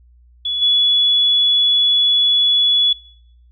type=tone with level steps; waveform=sine; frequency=3406 Hz; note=G#7; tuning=43 cents sharp; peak=-18 / -11 dBFS; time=0.45-2.93 s; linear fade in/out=5 ms; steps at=0.61 s; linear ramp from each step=20 ms; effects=noise-tail reverb RT60 0.7 s tail -24 dB re dry + added 60 Hz sine -46 dBFS peak until 3.51 s